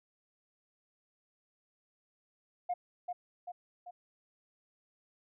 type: tone with echo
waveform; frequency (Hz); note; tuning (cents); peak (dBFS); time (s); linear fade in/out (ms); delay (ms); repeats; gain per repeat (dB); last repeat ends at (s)
sine; 713; F5; +36; -29; 2.69-2.74; 10; 390; 3; -5; 3.91
effects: tanh soft clip ceiling -27 dBFS